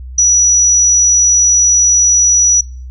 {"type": "tone", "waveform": "sine", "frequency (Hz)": 5870, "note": "F#8", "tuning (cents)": -15, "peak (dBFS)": -6, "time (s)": [0.18, 2.61], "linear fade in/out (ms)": 5, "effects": ["noise-tail reverb RT60 0.4 s tail -25 dB re dry", "added 63 Hz sine -25 dBFS peak until 2.9 s"]}